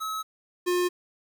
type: tone pair in turn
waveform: square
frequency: 1287 / 356.7 Hz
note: E6 / F4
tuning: -42 / +37 cents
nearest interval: octave + minor seventh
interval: 2221 cents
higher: first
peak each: -30 / -23 dBFS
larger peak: second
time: 0-0.23 / 0.66-0.89 s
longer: neither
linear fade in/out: 20 ms
effects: 10-bit